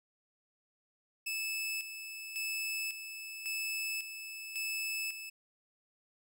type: tone with tremolo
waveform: sawtooth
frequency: 2616 Hz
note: E7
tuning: 14 cents flat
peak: -31 dBFS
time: 1.26-5.3 s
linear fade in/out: 10 ms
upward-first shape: square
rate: 0.91 Hz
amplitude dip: 60%
effects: none